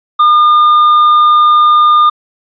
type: tone with tanh clipping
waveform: sine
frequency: 1211 Hz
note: D#6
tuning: 47 cents flat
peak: -5 dBFS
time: 0.19-2.1 s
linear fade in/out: 10 ms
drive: 5 dB
effects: resampled to 11025 Hz